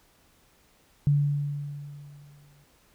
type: tone with exponential decay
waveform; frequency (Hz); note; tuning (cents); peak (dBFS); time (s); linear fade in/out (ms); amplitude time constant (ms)
sine; 144.2; D3; -31; -17; 1.07-2.64; 0; 340
effects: pink hiss -62 dBFS RMS until 2.94 s